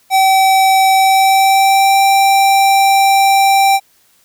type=tone with pitch glide; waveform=square; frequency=768 to 783.7 Hz; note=G5 to G5; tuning=-36 to -1 cents; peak=-8 dBFS; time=0.1-3.8 s; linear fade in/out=50 ms; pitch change=+35 cents; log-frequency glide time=0.94-2 s; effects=white hiss -53 dBFS RMS until 4.24 s